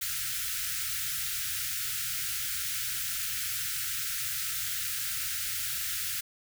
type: band-stop noise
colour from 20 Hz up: white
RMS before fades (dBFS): -33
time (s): 0.01-6.21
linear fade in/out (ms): 10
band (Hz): 150 to 1300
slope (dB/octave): 96
effects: none